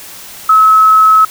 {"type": "tone", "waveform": "sine", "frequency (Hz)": 1290, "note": "E6", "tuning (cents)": -38, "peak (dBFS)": -3, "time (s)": [0.49, 1.25], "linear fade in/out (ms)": 5, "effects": ["white hiss -31 dBFS RMS until 1.3 s"]}